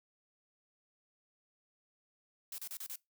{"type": "noise bursts", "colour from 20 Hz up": "blue", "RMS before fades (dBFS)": -43, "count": 5, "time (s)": [2.52, 2.958], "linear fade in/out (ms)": 2, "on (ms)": 62, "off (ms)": 32, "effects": ["noise-tail reverb RT60 0.2 s tail -23 dB re dry"]}